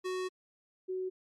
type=tone pair in turn; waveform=square / sine; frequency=370 / 372.4 Hz; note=F#4 / F#4; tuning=0 / +11 cents; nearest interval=unison; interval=11 cents; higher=second; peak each=-34 / -33 dBFS; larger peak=second; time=0.04-0.29 / 0.88-1.1 s; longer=first; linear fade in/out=20 ms; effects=low-pass 8000 Hz 12 dB/octave + Opus 48 kbps